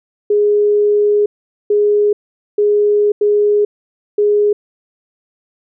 sine tone bursts at uneven times, 414.8 Hz, G#4, 2 cents flat, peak -9 dBFS, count 5, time 0.3-1.26 / 1.7-2.13 / 2.58-3.12 / 3.21-3.65 / 4.18-4.53 s, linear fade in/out 5 ms, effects none

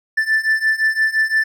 triangle beating tone pair, 1760 / 1765.8 Hz, A6 / A6, 0 / +6 cents, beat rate 5.8 Hz, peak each -17 / -15 dBFS, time 0.17-1.44 s, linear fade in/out 10 ms, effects none

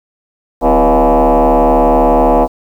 sine tone with frequency modulation, 110 Hz, A2, in tune, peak -5 dBFS, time 0.61-2.48 s, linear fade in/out 50 ms, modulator 148 Hz, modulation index 5.5, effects tanh soft clip ceiling -2 dBFS + 7-bit

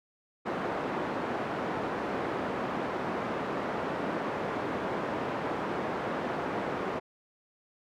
pink band-pass noise, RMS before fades -33 dBFS, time 0.45-7 s, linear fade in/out 20 ms, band 240 to 1300 Hz, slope 12 dB/octave, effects none

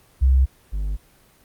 sine / triangle tone pair in turn, 65.7 / 50.24 Hz, C2 / G1, +8 / +43 cents, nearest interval perfect fourth, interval 465 cents, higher first, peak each -12 / -20 dBFS, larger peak first, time 0.21-0.46 / 0.72-0.97 s, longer neither, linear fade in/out 20 ms, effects pink hiss -55 dBFS RMS until 1.44 s + Opus 24 kbps

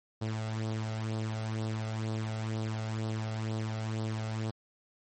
sawtooth tone with flanger, 110 Hz, A2, in tune, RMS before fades -34 dBFS, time 0.21-4.51 s, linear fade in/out 10 ms, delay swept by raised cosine 0.21 to 1.51 ms, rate 2.1 Hz, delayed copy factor +0.55, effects MP3 32 kbps

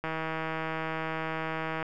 click train, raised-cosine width 0.5 ms, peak -18 dBFS, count 287, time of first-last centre 0.04-1.828 s, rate 160 Hz, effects none

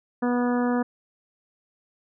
harmonic tone, 244.4 Hz, B3, 18 cents flat, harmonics 1 / 2 / 3 / 4 / 5 / 6 / 7, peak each -22 / -28 / -32 / -34 / -36 / -38 / -39 dBFS, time 0.22-0.83 s, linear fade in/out 10 ms, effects none

